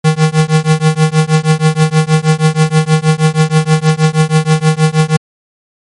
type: tone with tremolo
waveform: square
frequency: 156.7 Hz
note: D#3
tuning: 13 cents sharp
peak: -4 dBFS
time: 0.04-5.17 s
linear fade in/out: 10 ms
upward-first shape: triangle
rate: 6.3 Hz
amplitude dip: 100%
effects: MP3 48 kbps